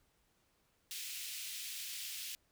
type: high-pass noise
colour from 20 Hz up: pink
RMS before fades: -44 dBFS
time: 0.91-2.35 s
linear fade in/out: 0 ms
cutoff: 2500 Hz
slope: 24 dB/octave
effects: pink hiss -75 dBFS RMS until 2.51 s